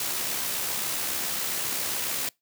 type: noise with amplitude modulation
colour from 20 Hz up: white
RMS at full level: -28 dBFS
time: 0-2.29 s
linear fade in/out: 2 ms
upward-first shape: sine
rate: 67.3 Hz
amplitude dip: 30%
effects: noise-tail reverb RT60 0.2 s tail -25 dB re dry + high-pass 100 Hz 12 dB/octave